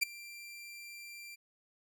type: tone with ADSR envelope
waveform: sawtooth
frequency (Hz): 2364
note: D7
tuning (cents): +11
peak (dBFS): -21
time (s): 0.01-1.36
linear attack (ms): 19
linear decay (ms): 10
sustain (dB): -22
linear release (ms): 20
effects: none